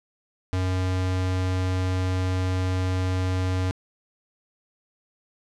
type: tone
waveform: square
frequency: 92.5 Hz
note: F#2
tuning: in tune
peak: -23 dBFS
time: 0.53-3.71 s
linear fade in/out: 0 ms
effects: low-pass 7000 Hz 12 dB/octave